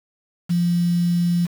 sine tone with quantisation, 173.7 Hz, F3, 9 cents flat, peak -16 dBFS, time 0.49-1.47 s, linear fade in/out 20 ms, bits 6, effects none

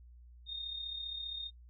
sine tone with amplitude modulation, 3680 Hz, A#7, 23 cents flat, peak -36 dBFS, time 0.46-1.51 s, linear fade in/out 50 ms, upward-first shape sine, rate 35.1 Hz, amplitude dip 55%, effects noise-tail reverb RT60 0.1 s tail -26 dB re dry + added 60 Hz sine -53 dBFS peak until 1.69 s

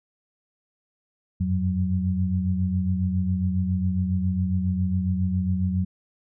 sine tone cluster, 88.3 / 95.6 / 185.3 Hz, F2 / G2 / F#3, +20 / -43 / +3 cents, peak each -25 / -29 / -24 dBFS, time 1.4-5.85 s, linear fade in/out 10 ms, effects none

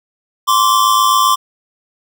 square tone pair together, 1046.5 / 1154.1 Hz, C6 / D6, 0 / -31 cents, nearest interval major second, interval 169 cents, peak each -13 dBFS, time 0.47-1.36 s, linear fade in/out 20 ms, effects none

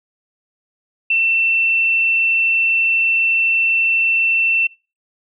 sine tone, 2687 Hz, E7, 33 cents sharp, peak -13 dBFS, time 1.1-4.67 s, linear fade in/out 5 ms, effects noise-tail reverb RT60 0.3 s tail -22 dB re dry

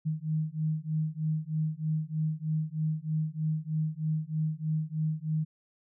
sine beating tone pair, 154.6 / 157.8 Hz, D#3 / D#3, -11 / +25 cents, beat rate 3.2 Hz, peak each -31 dBFS, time 0.05-5.45 s, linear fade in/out 20 ms, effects none

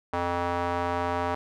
square tone with band-pass filter, 87.31 Hz, F2, in tune, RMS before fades -28 dBFS, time 0.13-1.35 s, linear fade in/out 5 ms, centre 900 Hz, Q 1.5, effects none

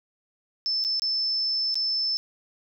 sine tone with dropouts, 5274 Hz, E8, in tune, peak -23 dBFS, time 0.66-2.17 s, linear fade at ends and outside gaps 0 ms, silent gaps 0.84-0.848 / 0.996-1.02 / 1.743-1.755 s, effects none

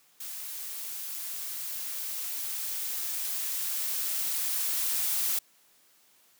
blue noise with level ramp, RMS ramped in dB -39 to -28 dBFS, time 0.2-5.39 s, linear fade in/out 5 ms, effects white hiss -63 dBFS RMS until 6.39 s + high-pass 150 Hz 12 dB/octave

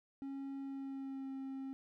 triangle tone with pitch glide, 273.7 to 268.1 Hz, C#4 to C4, -22 to +42 cents, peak -39 dBFS, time 0.22-1.73 s, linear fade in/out 0 ms, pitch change -36 cents, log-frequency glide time 0.59-1.32 s, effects none

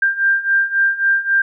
sine beating tone pair, 1586 / 1589.7 Hz, G6 / G6, +20 / +24 cents, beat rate 3.7 Hz, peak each -18 / -15 dBFS, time 0.02-1.42 s, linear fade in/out 5 ms, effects none

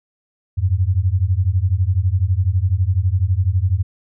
sine beating tone pair, 87.1 / 99.1 Hz, F2 / G2, -4 / +19 cents, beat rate 12 Hz, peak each -17 dBFS, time 0.57-3.83 s, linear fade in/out 20 ms, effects none

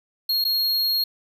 square tone with dropouts, 4270 Hz, C8, 34 cents sharp, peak -20 dBFS, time 0.29-1.04 s, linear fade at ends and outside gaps 5 ms, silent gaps 0.442-0.449 s, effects none

